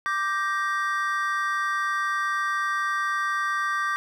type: chord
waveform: triangle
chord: G minor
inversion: second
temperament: just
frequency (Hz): 1176 / 1568 / 1881.6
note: D6 / G6 / Bb6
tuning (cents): +2 / 0 / +16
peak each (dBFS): -24 / -27 / -29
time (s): 0.06-3.96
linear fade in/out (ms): 0
effects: none